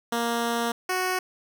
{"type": "tone pair in turn", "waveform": "10% pulse", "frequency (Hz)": [234.1, 369.2], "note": ["A#3", "F#4"], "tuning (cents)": [8, -4], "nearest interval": "minor sixth", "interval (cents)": 788, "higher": "second", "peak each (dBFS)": -16, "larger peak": "neither", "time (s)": [[0.12, 0.72], [0.89, 1.19]], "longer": "first", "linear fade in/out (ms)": 5, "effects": []}